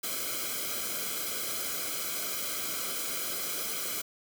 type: noise with comb filter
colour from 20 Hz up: white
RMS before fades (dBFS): -34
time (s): 0.03-4.02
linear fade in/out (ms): 10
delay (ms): 1.1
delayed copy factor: -1
effects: none